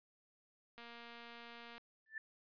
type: click train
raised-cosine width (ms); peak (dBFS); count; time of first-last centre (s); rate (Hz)
0.3; -38; 236; 0.78-1.78; 235
type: tone with exponential growth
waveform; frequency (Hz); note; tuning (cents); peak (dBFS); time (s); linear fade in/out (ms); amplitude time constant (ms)
sine; 1765; A6; +5; -38; 2.06-2.18; 2; 25
effects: resampled to 11025 Hz